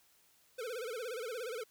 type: tone with vibrato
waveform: square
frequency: 472.2 Hz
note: A#4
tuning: 22 cents sharp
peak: -39 dBFS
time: 0.58-1.64 s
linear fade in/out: 10 ms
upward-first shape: sine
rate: 17 Hz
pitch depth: 160 cents each way
effects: white hiss -68 dBFS RMS until 1.7 s